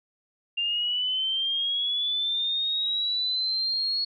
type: linear sweep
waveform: sine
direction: up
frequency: 2784 to 4353 Hz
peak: -24 dBFS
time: 0.57-4.05 s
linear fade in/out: 10 ms
effects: none